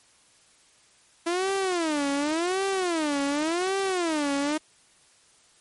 sawtooth tone with vibrato, 330.7 Hz, E4, 6 cents sharp, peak -20 dBFS, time 1.26-4.58 s, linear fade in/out 10 ms, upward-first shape sine, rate 0.89 Hz, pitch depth 290 cents each way, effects white hiss -59 dBFS RMS until 5.6 s + MP3 48 kbps

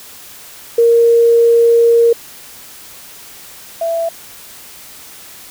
sine tone pair in turn, 466.2 / 666 Hz, A#4 / E5, 0 / +18 cents, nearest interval tritone, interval 618 cents, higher second, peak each -6 / -14 dBFS, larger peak first, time 0.78-2.13 / 3.81-4.09 s, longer first, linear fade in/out 5 ms, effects white hiss -36 dBFS RMS until 5.5 s

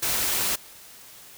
white noise, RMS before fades -25 dBFS, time 0.02-0.56 s, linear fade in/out 10 ms, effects white hiss -47 dBFS RMS until 1.37 s

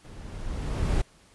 brown noise with level ramp, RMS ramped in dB -43 to -23 dBFS, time 0.04-1.02 s, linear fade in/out 10 ms, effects pink hiss -58 dBFS RMS until 1.34 s + resampled to 24000 Hz

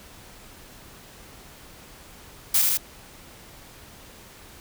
blue noise with echo, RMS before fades -19 dBFS, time 2.54-2.62 s, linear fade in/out 5 ms, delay 77 ms, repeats 2, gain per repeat -2 dB, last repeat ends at 2.774 s, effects pink hiss -47 dBFS RMS until 4.6 s

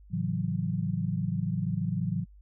sine chord, F# minor seventh, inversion first, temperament equal, 110 / 138.59 / 164.81 / 185 Hz, A2 / C#3 / E3 / F#3, 0 / 0 / 0 / 0 cents, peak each -33 / -35 / -31 / -32 dBFS, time 0.1-2.26 s, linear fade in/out 50 ms, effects added 50 Hz sine -50 dBFS peak until 2.41 s

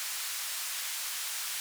white band-pass noise, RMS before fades -36 dBFS, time 0-1.6 s, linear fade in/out 0 ms, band 1200 to 12000 Hz, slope 12 dB/octave, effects none

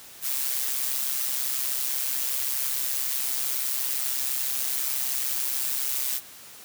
blue noise with amplitude modulation, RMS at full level -25 dBFS, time 0.21-6.21 s, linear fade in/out 50 ms, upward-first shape sine, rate 132 Hz, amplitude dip 60%, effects white hiss -46 dBFS RMS until 6.64 s + high-pass 60 Hz 12 dB/octave

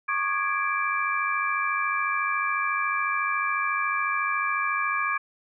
sine tone cluster, 1107 / 1201 / 1661 / 2341 Hz, C#6 / D6 / G#6 / D7, -3 / +38 / 0 / -6 cents, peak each -29 dBFS, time 0.08-5.18 s, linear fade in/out 10 ms, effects none

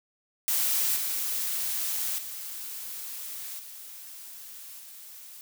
blue noise with level steps, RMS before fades -26 / -30 / -38 / -44 / -46 dBFS, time 0.48-5.41 s, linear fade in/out 0 ms, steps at 0.96 / 2.18 / 3.59 / 4.79 s, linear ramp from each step 5 ms, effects none

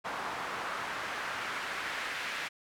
pink noise with band-pass filter sweep, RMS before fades -37 dBFS, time 0.04-2.49 s, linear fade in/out 20 ms, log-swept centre 1100 to 2000 Hz, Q 1.4, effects none

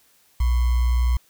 sine tone with sample-and-hold, 60.5 Hz, B1, 35 cents flat, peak -16 dBFS, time 0.4-1.17 s, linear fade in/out 5 ms, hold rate 1050 Hz, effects white hiss -59 dBFS RMS until 1.29 s

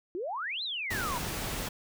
sine exponential two-way sweep, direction up then down, 329.6 to 4186 to 925 Hz, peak -32 dBFS, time 0.15-1.18 s, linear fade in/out 0 ms, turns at 0.63 s
pink noise, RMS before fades -35 dBFS, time 0.9-1.69 s, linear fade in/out 10 ms
effects none

